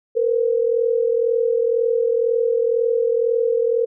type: tone pair together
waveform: sine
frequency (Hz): 459.9 / 501.9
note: A#4 / B4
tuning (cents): -23 / +28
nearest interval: major second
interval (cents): 151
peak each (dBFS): -17 / -21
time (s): 0.15-3.86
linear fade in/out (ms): 20
effects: none